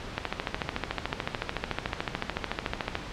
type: click train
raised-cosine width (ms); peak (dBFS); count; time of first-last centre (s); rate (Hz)
0.3; -11; 39; 0.18-2.954; 13.7
effects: pink hiss -39 dBFS RMS until 3.12 s + low-pass 4000 Hz 12 dB/octave